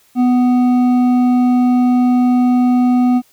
sine tone with hard clipping, 248.3 Hz, B3, 9 cents sharp, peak -11 dBFS, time 0.15-3.22 s, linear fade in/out 50 ms, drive 7 dB, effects white hiss -53 dBFS RMS until 3.32 s

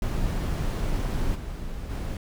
brown noise with level steps, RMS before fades -26 / -34 / -30 dBFS, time 0.02-2.17 s, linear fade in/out 2 ms, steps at 1.34 / 1.89 s, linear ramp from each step 20 ms, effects none

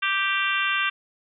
harmonic tone, 392 Hz, G4, in tune, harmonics 3 / 4 / 5 / 6 / 7 / 8 / 9, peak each -28 / -26 / -32 / -30 / -27 / -33 / -34 dBFS, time 0.02-0.9 s, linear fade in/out 10 ms, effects none

